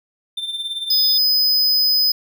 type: tone with tremolo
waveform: triangle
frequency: 3573 Hz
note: A7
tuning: 26 cents sharp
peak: -19 dBFS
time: 0.37-1.18 s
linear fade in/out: 5 ms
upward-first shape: triangle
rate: 18 Hz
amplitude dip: 70%
type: tone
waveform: square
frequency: 5020 Hz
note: D#8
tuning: 15 cents sharp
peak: -14 dBFS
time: 0.9-2.12 s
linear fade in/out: 5 ms
effects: none